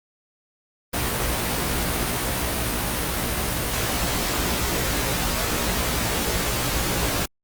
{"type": "noise with comb filter", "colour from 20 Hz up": "pink", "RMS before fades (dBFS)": -24, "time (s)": [0.93, 7.26], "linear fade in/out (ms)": 10, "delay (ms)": 17, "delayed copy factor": 0.9, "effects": ["Opus 32 kbps"]}